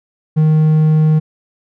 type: tone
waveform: triangle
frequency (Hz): 155.56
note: D#3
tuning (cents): 0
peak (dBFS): -6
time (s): 0.36-1.2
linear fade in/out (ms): 20
effects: none